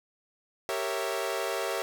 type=chord; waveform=sawtooth; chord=G diminished seventh; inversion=none; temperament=equal with one note detuned; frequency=392 / 463.7 / 554.4 / 659.3 Hz; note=G4 / Bb4 / Db5 / Fb5; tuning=0 / -9 / 0 / 0 cents; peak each=-31 dBFS; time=0.69-1.82 s; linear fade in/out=0 ms; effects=none